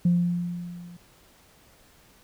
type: tone with level ramp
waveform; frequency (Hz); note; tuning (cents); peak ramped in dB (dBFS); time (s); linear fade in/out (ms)
sine; 174.61; F3; 0; -15 to -42; 0.05-0.97; 5
effects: tanh soft clip ceiling -13 dBFS + pink hiss -57 dBFS RMS until 2.23 s